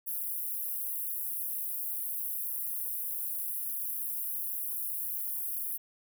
pink high-pass noise, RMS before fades -35 dBFS, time 0.06-5.78 s, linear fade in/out 20 ms, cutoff 11000 Hz, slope 48 dB/octave, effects none

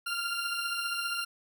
20% pulse beating tone pair, 1387 / 1402 Hz, F6 / F6, -12 / +6 cents, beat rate 15 Hz, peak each -27 / -32 dBFS, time 0.06-1.25 s, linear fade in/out 10 ms, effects none

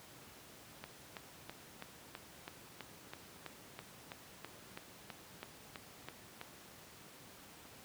click train, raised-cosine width 0.3 ms, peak -28 dBFS, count 18, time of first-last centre 0.84-6.414 s, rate 3.05 Hz, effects pink hiss -56 dBFS RMS until 7.84 s + high-pass 100 Hz 12 dB/octave

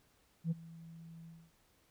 sine tone with ADSR envelope, 164.81 Hz, E3, in tune, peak -27 dBFS, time 0.44-1.52 s, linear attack 70 ms, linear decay 24 ms, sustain -22 dB, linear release 250 ms, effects tanh soft clip ceiling -29 dBFS + pink hiss -71 dBFS RMS until 1.9 s

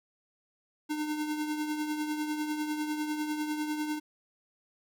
square tone with tremolo, 303.1 Hz, D#4, 45 cents flat, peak -29 dBFS, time 0.89-4 s, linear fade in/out 20 ms, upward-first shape triangle, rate 10 Hz, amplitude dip 55%, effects none

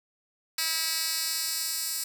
10% pulse tone with high-pass filter sweep, 323.2 Hz, E4, 34 cents flat, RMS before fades -30 dBFS, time 0.58-2.04 s, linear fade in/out 5 ms, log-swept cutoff 3500 to 6900 Hz, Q 0.96, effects none

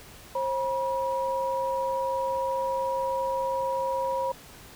sine tone pair together, 534 / 964.8 Hz, C5 / B5, +35 / -41 cents, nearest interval minor seventh, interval 1024 cents, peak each -28 dBFS, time 0.35-4.32 s, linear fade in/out 5 ms, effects pink hiss -48 dBFS RMS until 4.75 s

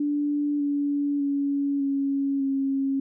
sine tone with pitch steps, 291.6 / 286.6 / 281.7 / 276.8 / 272.1 Hz, D4 / D4 / C#4 / C#4 / C#4, -12 / -42 / +28 / -2 / -32 cents, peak -22 dBFS, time 0-3 s, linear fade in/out 5 ms, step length 600 ms, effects none

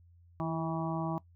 harmonic tone with a mistuned harmonic, 161.9 Hz, E3, 31 cents flat, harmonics 1 / 2 / 4 / 5 / 6 / 7, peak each -34 / -37 / -40 / -41 / -42 / -42 dBFS, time 0.4-1.18 s, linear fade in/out 0 ms, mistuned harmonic 2, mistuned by +29 cents, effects noise-tail reverb RT60 0.1 s tail -19 dB re dry + added 86 Hz sine -57 dBFS peak until 1.35 s

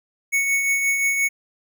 square tone with tremolo, 2217 Hz, C#7, in tune, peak -17 dBFS, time 0.32-1.29 s, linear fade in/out 20 ms, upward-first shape triangle, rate 5.7 Hz, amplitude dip 45%, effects none

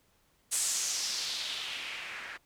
blue noise with low-pass filter sweep, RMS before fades -35 dBFS, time 0.51-2.38 s, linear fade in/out 20 ms, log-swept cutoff 8700 to 1700 Hz, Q 2.4, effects pink hiss -69 dBFS RMS until 2.45 s

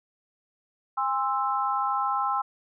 sine chord, Ab augmented, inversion none, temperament equal with one note detuned, 812.6 / 1046.5 / 1318.5 Hz, Ab5 / C6 / E6, -38 / 0 / 0 cents, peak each -28 dBFS, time 0.97-2.42 s, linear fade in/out 10 ms, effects none

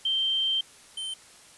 sine / square tone pair in turn, 3136 / 3105 Hz, G7 / G7, 0 / -17 cents, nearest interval unison, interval 17 cents, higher first, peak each -23 / -32 dBFS, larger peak first, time 0.05-0.61 / 0.97-1.14 s, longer first, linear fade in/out 5 ms, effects white hiss -52 dBFS RMS until 1.57 s + resampled to 24000 Hz

